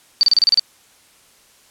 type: tone bursts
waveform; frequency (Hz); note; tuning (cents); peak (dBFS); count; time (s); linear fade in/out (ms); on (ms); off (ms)
sine; 4600; D8; -37; -9; 8; 0.21-0.595; 0; 21; 31
effects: white hiss -52 dBFS RMS until 1.7 s + low-pass 11000 Hz 12 dB/octave